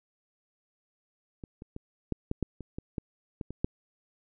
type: clicks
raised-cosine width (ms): 3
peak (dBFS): -28 / -30 / -26 / -16 / -17 / -15 / -27 / -23 / -19 / -22 / -25 / -13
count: 12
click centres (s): 1.438 / 1.621 / 1.764 / 2.123 / 2.314 / 2.427 / 2.607 / 2.785 / 2.982 / 3.412 / 3.506 / 3.645
effects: none